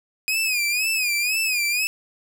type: tone with vibrato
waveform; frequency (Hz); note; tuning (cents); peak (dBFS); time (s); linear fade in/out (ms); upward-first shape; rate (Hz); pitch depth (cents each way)
sawtooth; 2489; D#7; 0; -17; 0.28-1.87; 0; sine; 2; 110
effects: none